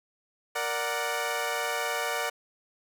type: chord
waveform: 15% pulse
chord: Bb augmented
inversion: none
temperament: equal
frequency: 466.2 / 587.3 / 740 Hz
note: Bb4 / D5 / F#5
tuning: 0 / 0 / 0 cents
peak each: -27 / -26 / -26 dBFS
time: 0.55-2.3 s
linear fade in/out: 10 ms
effects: none